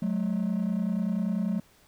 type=tone pair together; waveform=triangle; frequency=184.5 / 214.8 Hz; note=F#3 / A3; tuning=-5 / -41 cents; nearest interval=minor third; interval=264 cents; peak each=-25 dBFS; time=0.02-1.6 s; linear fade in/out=5 ms; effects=tanh soft clip ceiling -20 dBFS + pink hiss -60 dBFS RMS until 1.87 s